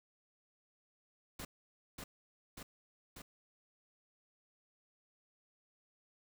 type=noise with echo; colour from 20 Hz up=pink; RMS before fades=-45 dBFS; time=1.39-1.45 s; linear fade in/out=5 ms; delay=590 ms; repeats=3; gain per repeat=-2 dB; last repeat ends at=3.22 s; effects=none